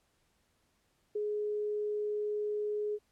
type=tone with ADSR envelope; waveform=sine; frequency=419.1 Hz; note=G#4; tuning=16 cents sharp; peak=-29 dBFS; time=1.15-2.99 s; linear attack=9 ms; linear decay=4 ms; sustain=-2 dB; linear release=47 ms; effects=pink hiss -74 dBFS RMS until 3.11 s + low-pass 12000 Hz 12 dB/octave